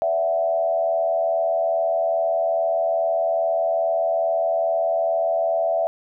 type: tone with frequency modulation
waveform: sine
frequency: 663 Hz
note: E5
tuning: 10 cents sharp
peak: -18 dBFS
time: 0.02-5.87 s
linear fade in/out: 0 ms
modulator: 82.4 Hz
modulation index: 0.79
effects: none